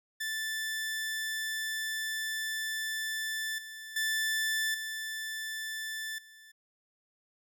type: tone with level steps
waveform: sawtooth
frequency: 1760 Hz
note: A6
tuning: in tune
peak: -29 / -39 / -25 / -32 / -49 dBFS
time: 0.2-6.52 s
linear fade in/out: 10 ms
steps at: 3.58 / 3.96 / 4.74 / 6.18 s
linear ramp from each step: 5 ms
effects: none